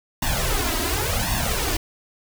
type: noise with flanger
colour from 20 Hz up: pink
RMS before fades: -23 dBFS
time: 0.22-1.77 s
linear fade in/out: 5 ms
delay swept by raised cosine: 1.1 to 3.1 ms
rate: 0.91 Hz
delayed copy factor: +0.9
effects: none